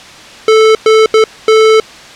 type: tone bursts at uneven times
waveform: square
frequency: 438.7 Hz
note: A4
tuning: 5 cents flat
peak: -4 dBFS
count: 4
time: 0.48-0.75 / 0.86-1.06 / 1.14-1.24 / 1.48-1.8 s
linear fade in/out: 2 ms
effects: white hiss -32 dBFS RMS until 2.15 s + low-pass 5000 Hz 12 dB/octave

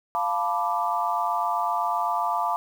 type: chord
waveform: sine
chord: B half-diminished seventh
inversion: second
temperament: equal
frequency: 698.5 / 880 / 987.8 / 1174.7 Hz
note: F5 / A5 / B5 / D6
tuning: 0 / 0 / 0 / 0 cents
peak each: -28 dBFS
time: 0.15-2.56 s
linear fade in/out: 0 ms
effects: 8-bit

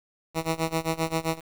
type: tone with tremolo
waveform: 10% pulse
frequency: 162.1 Hz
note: E3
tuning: 29 cents flat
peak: -14 dBFS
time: 0.34-1.41 s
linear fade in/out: 50 ms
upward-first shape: sine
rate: 7.6 Hz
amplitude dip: 90%
effects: 7-bit

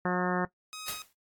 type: harmonic tone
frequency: 180.4 Hz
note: F#3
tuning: 44 cents flat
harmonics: 1 / 2 / 3 / 4 / 5 / 6 / 7 / 8 / 9 / 10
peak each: -30 / -33 / -35 / -36 / -37 / -38 / -38 / -39 / -40 / -40 dBFS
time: 0.05-0.45 s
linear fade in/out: 2 ms
type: tone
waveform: 10% pulse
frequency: 1262 Hz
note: D#6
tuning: 24 cents sharp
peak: -32 dBFS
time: 0.73-1.02 s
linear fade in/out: 0 ms
type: noise with exponential decay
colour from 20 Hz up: white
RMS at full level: -33 dBFS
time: 0.88-1.13 s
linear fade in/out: 2 ms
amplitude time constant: 54 ms
effects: noise-tail reverb RT60 0.1 s tail -17 dB re dry + AAC 64 kbps

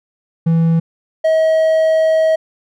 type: tone pair in turn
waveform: triangle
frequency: 164.81 / 638.3 Hz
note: E3 / D#5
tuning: 0 / +44 cents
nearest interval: octave + major seventh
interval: 2344 cents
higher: second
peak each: -8 dBFS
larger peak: neither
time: 0.46-0.8 / 1.24-2.36 s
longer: second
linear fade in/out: 10 ms
effects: none

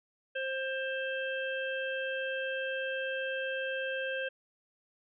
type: harmonic tone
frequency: 529 Hz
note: C5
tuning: 19 cents sharp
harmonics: 1 / 3 / 5 / 6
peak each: -35 / -36 / -41 / -45 dBFS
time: 0.35-4.29 s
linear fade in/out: 10 ms
effects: none

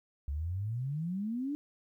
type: exponential sweep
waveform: sine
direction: up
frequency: 67.9 to 300 Hz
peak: -32 dBFS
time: 0.28-1.55 s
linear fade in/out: 0 ms
effects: 12-bit

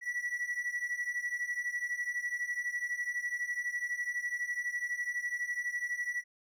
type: beating tone pair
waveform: triangle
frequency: 1939 / 1951 Hz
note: B6 / B6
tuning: -32 / -22 cents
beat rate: 12 Hz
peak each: -36 / -33 dBFS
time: 0.01-6.24 s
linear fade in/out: 50 ms
effects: none

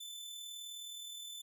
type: tone with amplitude modulation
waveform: sawtooth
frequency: 3520 Hz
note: A7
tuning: in tune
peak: -40 dBFS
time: 0-1.42 s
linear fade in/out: 10 ms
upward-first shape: sine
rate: 39.3 Hz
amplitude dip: 35%
effects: none

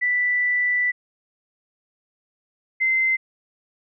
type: tone pair in turn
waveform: sine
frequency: 1975.5 / 2071 Hz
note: B6 / C7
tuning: 0 / -18 cents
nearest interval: minor second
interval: 82 cents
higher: second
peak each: -18 / -17 dBFS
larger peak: second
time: 0.01-0.92 / 2.8-3.17 s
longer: first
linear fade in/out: 20 ms
effects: none

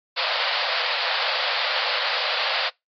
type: band-pass noise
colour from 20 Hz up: white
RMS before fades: -25 dBFS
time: 0.16-2.7 s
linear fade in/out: 20 ms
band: 490 to 4800 Hz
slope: 96 dB/octave
effects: noise-tail reverb RT60 0.2 s tail -26 dB re dry + AAC 32 kbps

